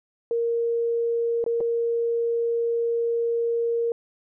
sine tone with dropouts, 466.2 Hz, A#4, in tune, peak -21 dBFS, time 0.31-3.92 s, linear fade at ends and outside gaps 1 ms, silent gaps 1.441-1.463 / 1.605-1.609 s, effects none

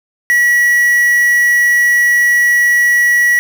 triangle tone with quantisation, 1931 Hz, B6, 39 cents flat, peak -6 dBFS, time 0.3-3.39 s, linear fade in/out 0 ms, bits 4, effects none

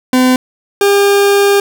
40% pulse tone pair in turn, 254.8 / 401.9 Hz, C4 / G4, -46 / +43 cents, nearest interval minor sixth, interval 789 cents, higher second, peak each -6 dBFS, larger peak neither, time 0.13-0.36 / 0.81-1.6 s, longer second, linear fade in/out 2 ms, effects none

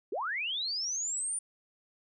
sine linear sweep, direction up, 323.3 to 9397 Hz, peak -31 dBFS, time 0.12-1.39 s, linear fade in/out 5 ms, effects none

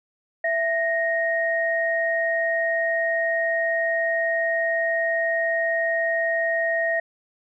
sine tone pair together, 663 / 1865.5 Hz, E5 / A#6, +10 / +1 cents, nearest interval octave + tritone, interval 1791 cents, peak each -23 dBFS, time 0.44-7 s, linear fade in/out 5 ms, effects none

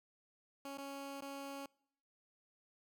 15% pulse tone with dropouts, 277.2 Hz, C#4, in tune, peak -38 dBFS, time 0.65-1.66 s, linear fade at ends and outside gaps 2 ms, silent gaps 0.774-0.783 / 1.207-1.222 s, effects noise-tail reverb RT60 0.7 s tail -26 dB re dry

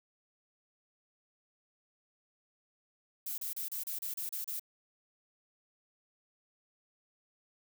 violet noise bursts, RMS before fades -38 dBFS, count 9, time 3.26-4.596 s, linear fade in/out 5 ms, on 120 ms, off 32 ms, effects none

